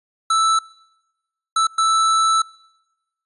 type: tone bursts at uneven times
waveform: square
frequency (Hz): 1318.5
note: E6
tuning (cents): 0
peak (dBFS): -15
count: 3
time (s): 0.3-0.59 / 1.56-1.67 / 1.78-2.42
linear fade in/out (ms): 5
effects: noise-tail reverb RT60 1.0 s tail -25 dB re dry + resampled to 24000 Hz